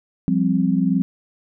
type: chord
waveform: sine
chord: F suspended second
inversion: none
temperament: just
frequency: 174.61 / 196.44 / 261.9 Hz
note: F3 / G3 / C4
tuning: 0 / +4 / +2 cents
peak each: -20 dBFS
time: 0.28-1.02 s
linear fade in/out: 0 ms
effects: none